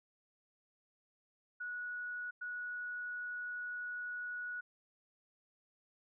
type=tone bursts at uneven times; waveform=sine; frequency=1464 Hz; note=F#6; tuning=19 cents flat; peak=-39 dBFS; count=2; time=1.6-2.31 / 2.41-4.61 s; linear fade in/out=10 ms; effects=none